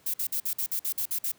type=noise bursts; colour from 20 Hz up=violet; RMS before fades=-29 dBFS; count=10; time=0.06-1.318 s; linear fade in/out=5 ms; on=79 ms; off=52 ms; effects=pink hiss -60 dBFS RMS until 1.38 s + high-pass 100 Hz 12 dB/octave